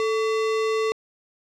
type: tone with sample-and-hold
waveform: sine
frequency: 440 Hz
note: A4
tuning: in tune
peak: -20 dBFS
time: 0-0.92 s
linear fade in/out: 0 ms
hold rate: 1575 Hz
effects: low-pass 5000 Hz 12 dB/octave

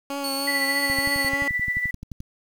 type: tone with vibrato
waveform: 15% pulse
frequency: 277.2 Hz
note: C#4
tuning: in tune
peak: -21 dBFS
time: 0.1-1.48 s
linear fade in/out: 2 ms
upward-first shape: triangle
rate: 3.2 Hz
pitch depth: 31 cents each way
type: tone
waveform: sawtooth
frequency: 4435 Hz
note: C#8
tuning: in tune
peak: -25 dBFS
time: 0.24-1.29 s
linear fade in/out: 2 ms
type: tone with tremolo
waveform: sine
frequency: 1974 Hz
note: B6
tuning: 1 cent flat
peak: -20 dBFS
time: 0.47-1.91 s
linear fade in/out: 10 ms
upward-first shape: sine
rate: 14 Hz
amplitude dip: 55%
type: click train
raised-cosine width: 5 ms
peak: -22 dBFS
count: 16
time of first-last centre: 0.9-2.204 s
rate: 11.5 Hz
effects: 8-bit

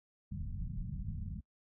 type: low-pass noise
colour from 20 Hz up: pink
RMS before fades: -40 dBFS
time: 0.31-1.41 s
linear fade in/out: 10 ms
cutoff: 200 Hz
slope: 48 dB/octave
effects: noise-tail reverb RT60 0.1 s tail -25 dB re dry

